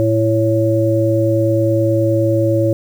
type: harmonic tone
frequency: 111.3 Hz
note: A2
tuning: 20 cents sharp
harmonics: 1 / 3 / 5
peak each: -16 / -16 / -16 dBFS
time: 0-2.73 s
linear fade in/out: 0 ms
effects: 7-bit